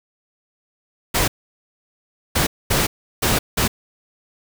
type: noise bursts at uneven times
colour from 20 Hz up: pink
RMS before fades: -18 dBFS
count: 5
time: 1.14-1.28 / 2.35-2.47 / 2.7-2.87 / 3.22-3.39 / 3.57-3.68 s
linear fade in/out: 10 ms
effects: none